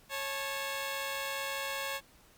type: tone pair together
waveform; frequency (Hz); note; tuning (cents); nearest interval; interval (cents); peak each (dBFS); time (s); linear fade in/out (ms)
10% pulse; 549.1 / 871; C#5 / A5; -17 / -18; minor sixth; 799; -27 / -31; 0.09-2.01; 50
effects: pink hiss -61 dBFS RMS until 2.37 s + MP3 96 kbps